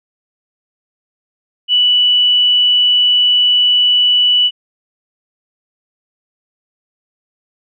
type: tone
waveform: sine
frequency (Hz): 2960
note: F#7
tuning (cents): 0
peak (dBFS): -8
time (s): 1.68-4.51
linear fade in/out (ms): 50
effects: none